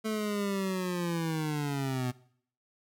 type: linear sweep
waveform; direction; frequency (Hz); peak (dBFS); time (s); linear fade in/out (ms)
25% pulse; down; 220 to 123; -26; 0.04-2.12; 20
effects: noise-tail reverb RT60 0.6 s tail -20 dB re dry